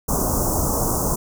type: band-stop noise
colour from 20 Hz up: pink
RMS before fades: -21 dBFS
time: 0.08-1.16 s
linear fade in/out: 10 ms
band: 1200 to 5900 Hz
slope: 48 dB/octave
effects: none